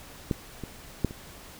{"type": "clicks", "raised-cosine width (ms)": 3, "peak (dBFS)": [-12, -22, -10, -26], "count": 4, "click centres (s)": [0.312, 0.637, 1.047, 1.109], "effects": ["pink hiss -47 dBFS RMS until 1.59 s"]}